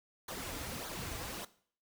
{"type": "noise with flanger", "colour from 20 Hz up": "pink", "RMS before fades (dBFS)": -42, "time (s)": [0.28, 1.45], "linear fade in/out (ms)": 5, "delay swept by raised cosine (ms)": [0.37, 5.47], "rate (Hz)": 1.7, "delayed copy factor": -0.75, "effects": ["noise-tail reverb RT60 0.5 s tail -17 dB re dry"]}